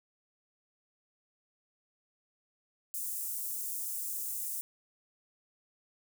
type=high-pass noise; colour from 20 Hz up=white; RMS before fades=-37 dBFS; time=2.94-4.61 s; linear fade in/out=0 ms; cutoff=7600 Hz; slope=24 dB/octave; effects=none